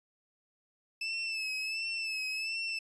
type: tone with vibrato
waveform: 30% pulse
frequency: 2624 Hz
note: E7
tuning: 9 cents flat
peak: -30 dBFS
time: 1.01-2.79 s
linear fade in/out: 5 ms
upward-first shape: sine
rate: 1.4 Hz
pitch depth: 51 cents each way
effects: resampled to 22050 Hz